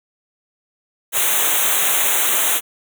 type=band-stop noise; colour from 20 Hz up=white; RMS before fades=-17 dBFS; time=1.12-2.61 s; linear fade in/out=50 ms; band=3900 to 6100 Hz; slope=96 dB/octave; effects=high-pass 400 Hz 12 dB/octave